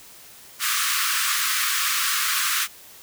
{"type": "high-pass noise", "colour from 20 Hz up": "pink", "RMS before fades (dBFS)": -23, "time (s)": [0.59, 2.68], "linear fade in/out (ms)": 50, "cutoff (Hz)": 1100, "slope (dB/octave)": 96, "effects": ["white hiss -46 dBFS RMS until 3.02 s"]}